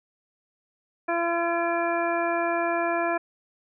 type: harmonic tone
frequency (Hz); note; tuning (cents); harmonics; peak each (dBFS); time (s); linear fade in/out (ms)
340; F4; -46; 1 / 2 / 3 / 4 / 5 / 7; -29 / -26 / -31 / -33 / -32 / -35; 1.08-3.18; 10
effects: none